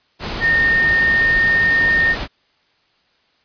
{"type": "tone in noise", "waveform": "sine", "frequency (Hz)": 1833, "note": "A#6", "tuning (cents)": -30, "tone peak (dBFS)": -12, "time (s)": [0.4, 2.16], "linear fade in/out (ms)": 50, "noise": "pink", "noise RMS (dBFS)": -25, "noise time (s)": [0.19, 2.28], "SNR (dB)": 10, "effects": ["white hiss -60 dBFS RMS until 3.44 s", "resampled to 11025 Hz"]}